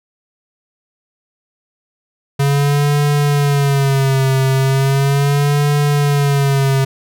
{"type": "tone with vibrato", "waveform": "square", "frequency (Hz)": 139.3, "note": "C#3", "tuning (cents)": 9, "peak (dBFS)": -12, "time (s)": [2.39, 6.85], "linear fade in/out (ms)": 10, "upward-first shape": "sine", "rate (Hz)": 0.37, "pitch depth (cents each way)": 77, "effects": []}